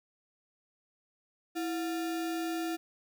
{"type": "tone with sample-and-hold", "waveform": "sine", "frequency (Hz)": 329.6, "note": "E4", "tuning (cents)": 0, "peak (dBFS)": -31, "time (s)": [1.55, 2.77], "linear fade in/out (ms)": 20, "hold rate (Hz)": 1050, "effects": []}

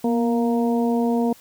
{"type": "harmonic tone with a mistuned harmonic", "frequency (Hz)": 233.1, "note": "A#3", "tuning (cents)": 0, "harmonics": [1, 2, 3, 4], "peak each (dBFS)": [-19, -24, -28, -32], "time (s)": [0.04, 1.33], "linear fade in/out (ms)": 5, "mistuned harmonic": 1, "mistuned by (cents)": 37, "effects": ["white hiss -50 dBFS RMS until 1.4 s"]}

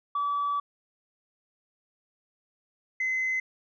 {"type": "tone pair in turn", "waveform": "sine", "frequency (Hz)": [1149, 2047], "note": ["D6", "C7"], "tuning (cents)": [-38, -38], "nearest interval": "minor seventh", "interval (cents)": 1000, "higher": "second", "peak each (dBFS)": -24, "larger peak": "neither", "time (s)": [[0.15, 0.6], [3, 3.4]], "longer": "first", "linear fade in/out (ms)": 5, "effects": ["tanh soft clip ceiling -22 dBFS"]}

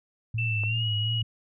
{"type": "tone with vibrato", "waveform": "sine", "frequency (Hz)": 110, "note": "A2", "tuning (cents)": 0, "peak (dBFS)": -26, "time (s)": [0.34, 1.23], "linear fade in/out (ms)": 5, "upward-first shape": "triangle", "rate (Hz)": 2.8, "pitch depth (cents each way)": 86}
{"type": "tone with pitch glide", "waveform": "sine", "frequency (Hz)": [2663, 2904], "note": ["E7", "F#7"], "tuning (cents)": [17, -33], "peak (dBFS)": -28, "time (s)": [0.38, 1.22], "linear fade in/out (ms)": 5, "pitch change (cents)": 150, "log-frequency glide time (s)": [0.63, 0.84]}
{"type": "click", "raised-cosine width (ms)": 1, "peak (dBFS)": -27, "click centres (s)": 0.636}
{"effects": []}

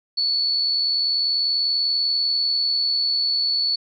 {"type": "tone with amplitude modulation", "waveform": "sine", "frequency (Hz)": 4435, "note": "C#8", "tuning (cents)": 0, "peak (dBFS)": -17, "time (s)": [0.17, 3.76], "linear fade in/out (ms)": 10, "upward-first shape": "sine", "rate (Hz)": 80.3, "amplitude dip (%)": 30, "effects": []}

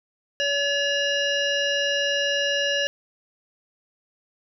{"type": "harmonic tone", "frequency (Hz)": 568, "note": "C#5", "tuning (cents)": 42, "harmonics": [1, 3, 5, 7, 9, 10], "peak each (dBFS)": [-26, -26, -25, -36, -36, -36], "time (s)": [0.4, 2.87], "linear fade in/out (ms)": 0, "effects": []}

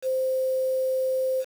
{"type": "tone with quantisation", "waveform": "sine", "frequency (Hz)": 521, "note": "C5", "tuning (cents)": -7, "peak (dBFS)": -22, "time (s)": [0.02, 1.45], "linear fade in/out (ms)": 50, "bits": 7, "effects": []}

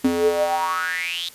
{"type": "tone with high-pass filter sweep", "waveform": "square", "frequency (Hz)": 85.6, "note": "F2", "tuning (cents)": -34, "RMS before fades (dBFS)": -22, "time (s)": [0.04, 1.29], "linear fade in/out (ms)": 5, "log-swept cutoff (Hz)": [270, 3800], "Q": 9, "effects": ["white hiss -46 dBFS RMS until 1.34 s", "resampled to 32000 Hz"]}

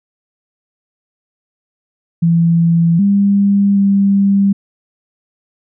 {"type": "tone with pitch steps", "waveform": "sine", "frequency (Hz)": [167.8, 200, 198.1], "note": ["E3", "G3", "G3"], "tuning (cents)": [31, 35, 18], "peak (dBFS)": -8, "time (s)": [2.22, 4.53], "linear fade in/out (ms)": 10, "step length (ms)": 770, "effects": []}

